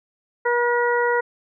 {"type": "harmonic tone", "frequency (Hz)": 480.5, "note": "B4", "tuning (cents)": -48, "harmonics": [1, 2, 3, 4], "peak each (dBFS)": [-20, -23, -25, -26], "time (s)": [0.45, 1.21], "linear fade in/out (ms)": 10, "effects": []}